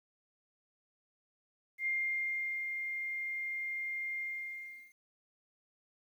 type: tone with ADSR envelope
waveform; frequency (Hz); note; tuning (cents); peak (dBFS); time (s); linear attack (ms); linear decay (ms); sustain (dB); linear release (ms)
sine; 2112; C7; +16; -30; 1.78-4.94; 81; 790; -5; 740
effects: 11-bit